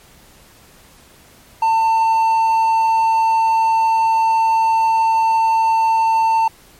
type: tone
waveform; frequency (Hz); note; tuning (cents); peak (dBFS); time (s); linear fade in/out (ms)
triangle; 897; A5; +33; -10; 1.62-6.48; 5
effects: pink hiss -47 dBFS RMS until 6.79 s + MP3 64 kbps